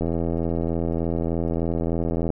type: click train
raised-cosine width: 2 ms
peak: -12 dBFS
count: 192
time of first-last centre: 0.01-2.303 s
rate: 83.3 Hz
effects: none